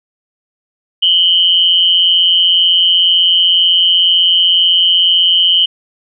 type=tone pair together; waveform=sine; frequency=2953 / 3129 Hz; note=F#7 / G7; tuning=-4 / -4 cents; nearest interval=minor second; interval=100 cents; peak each=-10 dBFS; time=1.02-5.66 s; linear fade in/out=10 ms; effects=none